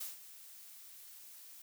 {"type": "noise with ADSR envelope", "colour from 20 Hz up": "blue", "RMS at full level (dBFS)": -41, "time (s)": [0, 1.62], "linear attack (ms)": 11, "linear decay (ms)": 150, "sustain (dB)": -13, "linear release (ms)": 3, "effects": []}